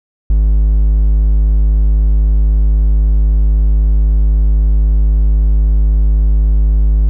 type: tone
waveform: triangle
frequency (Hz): 51.91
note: G#1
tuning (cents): 0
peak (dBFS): -5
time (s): 0.3-7.09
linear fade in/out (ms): 0
effects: none